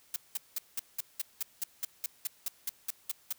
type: noise bursts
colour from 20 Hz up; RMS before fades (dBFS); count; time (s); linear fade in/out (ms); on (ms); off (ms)
blue; -33; 16; 0.14-3.326; 2; 21; 190
effects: white hiss -63 dBFS RMS until 3.38 s